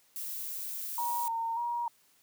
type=noise; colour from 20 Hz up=violet; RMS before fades=-38 dBFS; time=0.16-1.28 s; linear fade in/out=0 ms
type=tone with vibrato; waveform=sine; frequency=932 Hz; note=A#5; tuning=1 cent flat; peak=-30 dBFS; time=0.98-1.88 s; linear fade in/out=2 ms; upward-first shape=square; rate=1.7 Hz; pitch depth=33 cents each way
effects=white hiss -66 dBFS RMS until 2.22 s + high-pass 80 Hz 12 dB/octave